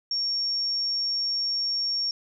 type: tone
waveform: sine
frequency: 5520 Hz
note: F8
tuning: 21 cents flat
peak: -24 dBFS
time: 0.11-2.11 s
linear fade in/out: 2 ms
effects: none